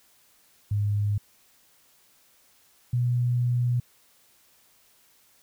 sine tone pair in turn, 103 / 122.27 Hz, G#2 / B2, -14 / -17 cents, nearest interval minor third, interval 297 cents, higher second, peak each -22 / -21 dBFS, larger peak second, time 0.71-1.18 / 2.93-3.8 s, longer second, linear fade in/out 5 ms, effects white hiss -61 dBFS RMS until 5.42 s

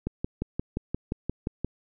click train, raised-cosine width 3 ms, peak -15 dBFS, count 10, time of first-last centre 0.07-1.646 s, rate 5.71 Hz, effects none

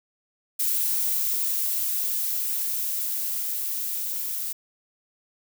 violet noise with level ramp, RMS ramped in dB -24 to -30 dBFS, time 0.59-4.53 s, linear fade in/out 10 ms, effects none

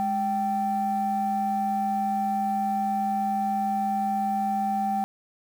sine tone pair together, 207.7 / 778.3 Hz, G#3 / G5, 0 / -13 cents, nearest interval octave + major seventh, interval 2287 cents, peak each -28 / -23 dBFS, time 0-5.04 s, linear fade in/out 0 ms, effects tanh soft clip ceiling -18 dBFS + 8-bit

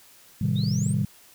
sine chord, A half-diminished seventh, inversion none, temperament just, 110 / 132 / 158.4 / 198 Hz, A2 / C3 / Eb3 / G3, 0 / +16 / +31 / +18 cents, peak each -26 dBFS, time 0.41-1.05 s, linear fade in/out 5 ms
sine exponential sweep, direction up, 3503 to 9140 Hz, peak -34 dBFS, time 0.55-0.94 s, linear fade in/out 20 ms
effects tanh soft clip ceiling -14 dBFS + white hiss -53 dBFS RMS until 1.34 s

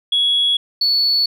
sine tone pair in turn, 3350 / 4433 Hz, G#7 / C#8, +14 / -1 cents, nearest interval perfect fourth, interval 485 cents, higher second, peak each -12 dBFS, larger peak neither, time 0.12-0.57 / 0.81-1.26 s, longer neither, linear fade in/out 5 ms, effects tanh soft clip ceiling -9 dBFS

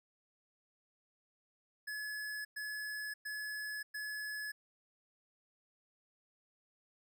square tone bursts, 1704 Hz, G#6, 44 cents sharp, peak -40 dBFS, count 4, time 1.87-4.52 s, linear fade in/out 10 ms, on 580 ms, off 110 ms, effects none

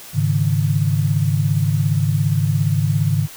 sine chord, Ab suspended fourth, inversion none, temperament just, 103.83 / 138.43 / 155.74 Hz, Ab2 / Db3 / Eb3, 0 / -2 / +2 cents, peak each -19 dBFS, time 0.13-3.28 s, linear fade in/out 50 ms, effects white hiss -38 dBFS RMS until 3.36 s

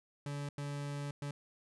40% pulse tone bursts at uneven times, 143.5 Hz, D3, 40 cents flat, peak -37 dBFS, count 3, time 0.26-0.49 / 0.58-1.11 / 1.22-1.31 s, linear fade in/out 2 ms, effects resampled to 24000 Hz

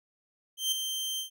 sawtooth tone with ADSR envelope, 3136 Hz, G7, in tune, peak -21 dBFS, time 0.57-1.3 s, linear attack 150 ms, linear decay 5 ms, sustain -7 dB, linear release 110 ms, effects none

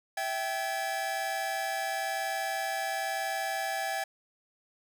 45% pulse tone cluster, 658 / 779 / 1698 Hz, E5 / G5 / G#6, -3 / -11 / +38 cents, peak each -37 / -33 / -36 dBFS, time 0.17-4.04 s, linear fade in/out 5 ms, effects none

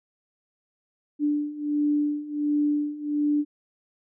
sine beating tone pair, 293.7 / 295.1 Hz, D4 / D4, 0 / +8 cents, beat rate 1.4 Hz, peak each -27 / -24 dBFS, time 1.19-3.45 s, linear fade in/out 50 ms, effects none

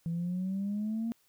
sine exponential sweep, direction up, 164.81 to 232.9 Hz, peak -29 dBFS, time 0.06-1.12 s, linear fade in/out 0 ms, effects tanh soft clip ceiling -27 dBFS + white hiss -69 dBFS RMS until 1.28 s

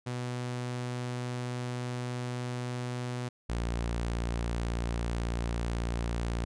sawtooth tone pair in turn, 123.5 / 58.17 Hz, B2 / A#1, 0 / -3 cents, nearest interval octave + minor second, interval 1303 cents, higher first, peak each -29 / -26 dBFS, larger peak second, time 0.06-3.29 / 3.49-6.45 s, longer first, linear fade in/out 10 ms, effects resampled to 22050 Hz

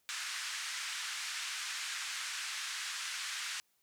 pink band-pass noise, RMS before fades -40 dBFS, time 0.09-3.6 s, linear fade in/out 0 ms, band 1400 to 8500 Hz, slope 24 dB/octave, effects white hiss -75 dBFS RMS until 3.82 s

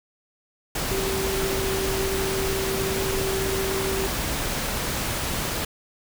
sine tone in noise, 386 Hz, G4, 27 cents flat, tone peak -26 dBFS, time 0.91-4.07 s, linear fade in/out 5 ms, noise pink, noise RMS -27 dBFS, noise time 0.75-5.65 s, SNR -2 dB, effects none

